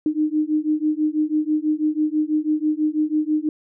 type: beating tone pair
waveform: sine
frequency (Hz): 303.4 / 309.5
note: D#4 / D#4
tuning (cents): -44 / -9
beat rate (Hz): 6.1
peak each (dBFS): -21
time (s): 0.06-3.49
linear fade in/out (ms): 2
effects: none